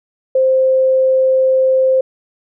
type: tone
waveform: sine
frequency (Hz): 523.3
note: C5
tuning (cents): 0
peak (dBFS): -9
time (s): 0.35-2.01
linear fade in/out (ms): 5
effects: none